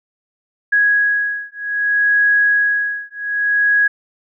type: beating tone pair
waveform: sine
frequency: 1661.2 / 1661.83 Hz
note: G#6 / G#6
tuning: 0 / +1 cents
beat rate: 0.63 Hz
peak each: -16 dBFS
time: 0.72-3.88 s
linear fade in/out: 10 ms
effects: none